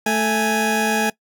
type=tone pair together; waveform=20% pulse; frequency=219.7 / 830.6 Hz; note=A3 / G#5; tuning=-2 / 0 cents; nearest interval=octave + major seventh; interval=2302 cents; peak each=-15 dBFS; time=0.06-1.1 s; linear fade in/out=5 ms; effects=noise-tail reverb RT60 0.1 s tail -21 dB re dry